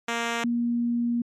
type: tone pair in turn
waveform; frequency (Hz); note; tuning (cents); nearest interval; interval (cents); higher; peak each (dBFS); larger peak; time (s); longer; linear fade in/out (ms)
5% pulse / sine; 233.2 / 237.4; A#3 / A#3; +1 / +32; unison; 31; second; -14 / -22; first; 0.08-0.44 / 0.44-1.22; second; 5
effects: low-pass 7000 Hz 12 dB/octave + MP3 96 kbps